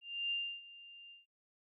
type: tone with ADSR envelope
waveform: sine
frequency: 2794 Hz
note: F7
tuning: in tune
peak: -32 dBFS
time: 0.01-1.26 s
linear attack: 300 ms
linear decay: 300 ms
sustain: -19 dB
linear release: 150 ms
effects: noise-tail reverb RT60 0.1 s tail -20 dB re dry